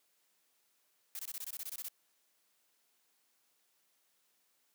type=noise bursts; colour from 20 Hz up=blue; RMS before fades=-42 dBFS; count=12; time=1.15-1.885 s; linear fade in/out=2 ms; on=42 ms; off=21 ms; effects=white hiss -75 dBFS RMS until 4.74 s + high-pass 200 Hz 12 dB/octave